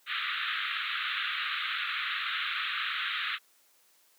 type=band-pass noise; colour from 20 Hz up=pink; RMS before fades=-33 dBFS; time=0.06-3.39 s; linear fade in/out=50 ms; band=1200 to 3900 Hz; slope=96 dB/octave; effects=white hiss -65 dBFS RMS until 4.18 s + high-pass 300 Hz 12 dB/octave